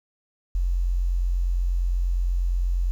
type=tone; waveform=sine; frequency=44.25 Hz; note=F1; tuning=23 cents sharp; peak=-20 dBFS; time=0.55-2.91 s; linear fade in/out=0 ms; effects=9-bit